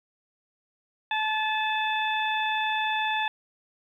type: harmonic tone with a mistuned harmonic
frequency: 866 Hz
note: A5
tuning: 28 cents flat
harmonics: 1 / 2 / 3 / 4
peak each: -27 / -30 / -32 / -33 dBFS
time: 1.11-3.28 s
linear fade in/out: 2 ms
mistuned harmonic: 4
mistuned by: +26 cents
effects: 10-bit